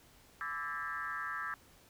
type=tone with frequency modulation; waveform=sine; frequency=1467 Hz; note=F#6; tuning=15 cents flat; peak=-36 dBFS; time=0.41-1.54 s; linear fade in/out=0 ms; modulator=151 Hz; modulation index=2.3; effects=pink hiss -62 dBFS RMS until 1.89 s